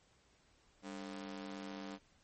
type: ring-modulated tone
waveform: sawtooth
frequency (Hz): 245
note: B3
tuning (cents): -14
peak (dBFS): -37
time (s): 0.82-1.99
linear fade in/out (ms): 50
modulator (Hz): 47.1
effects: pink hiss -70 dBFS RMS until 2.23 s + MP3 32 kbps